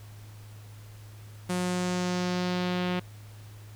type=tone with low-pass filter sweep; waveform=sawtooth; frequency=179.9 Hz; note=F#3; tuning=48 cents flat; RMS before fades=-29 dBFS; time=1.49-3 s; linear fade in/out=10 ms; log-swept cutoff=9900 to 3100 Hz; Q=1.7; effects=added 105 Hz sine -44 dBFS peak until 3.75 s + pink hiss -55 dBFS RMS until 3.75 s